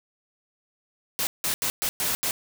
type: noise bursts at uneven times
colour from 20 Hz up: white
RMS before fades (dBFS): -26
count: 6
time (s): 1.19-1.27 / 1.44-1.54 / 1.62-1.7 / 1.82-1.89 / 2-2.15 / 2.23-2.31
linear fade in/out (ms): 0
effects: none